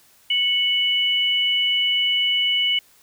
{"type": "tone pair together", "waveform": "sine", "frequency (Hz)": [2208, 2960], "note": ["C#7", "F#7"], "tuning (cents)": [-7, 0], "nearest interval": "perfect fourth", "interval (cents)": 507, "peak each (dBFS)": [-24, -18], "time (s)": [0.3, 2.79], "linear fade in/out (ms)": 5, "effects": ["white hiss -55 dBFS RMS until 3.02 s"]}